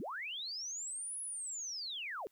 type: linear two-way sweep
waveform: sine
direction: up then down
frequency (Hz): 159.5 to 10548 to 345.2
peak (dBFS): -39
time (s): 0-2.27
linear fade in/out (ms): 0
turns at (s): 1.2
effects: white hiss -75 dBFS RMS until 2.31 s